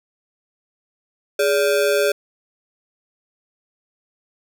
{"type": "ring-modulated tone", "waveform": "square", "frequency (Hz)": 493.9, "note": "B4", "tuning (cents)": 0, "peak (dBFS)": -13, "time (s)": [1.39, 2.12], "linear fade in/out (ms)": 5, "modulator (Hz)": 80.2, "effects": []}